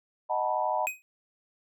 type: chord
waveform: sine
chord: B dominant seventh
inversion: first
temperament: equal with one note detuned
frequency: 622.3 / 740 / 880 / 973 Hz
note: D#5 / F#5 / A5 / B5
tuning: 0 / 0 / 0 / -26 cents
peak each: -31 dBFS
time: 0.29-0.87 s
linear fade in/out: 20 ms
type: tone with exponential decay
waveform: square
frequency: 2509 Hz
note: D#7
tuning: 14 cents sharp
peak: -25 dBFS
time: 0.87-1.02 s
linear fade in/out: 0 ms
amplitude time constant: 32 ms
effects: none